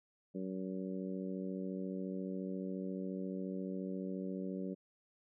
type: harmonic tone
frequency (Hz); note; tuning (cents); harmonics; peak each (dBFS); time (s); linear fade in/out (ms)
94.3; F#2; +33; 2 / 3 / 4 / 5 / 6; -40 / -44 / -46 / -48 / -50; 0.34-4.75; 20
effects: none